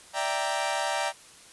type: chord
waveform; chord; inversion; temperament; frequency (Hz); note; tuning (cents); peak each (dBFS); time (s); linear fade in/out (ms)
sawtooth; E half-diminished seventh; third; equal; 587.3 / 659.3 / 784 / 932.3; D5 / E5 / G5 / Bb5; 0 / 0 / 0 / 0; -29 / -30 / -27 / -28; 0.13-1.13; 50
effects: white hiss -51 dBFS RMS until 1.52 s + resampled to 24000 Hz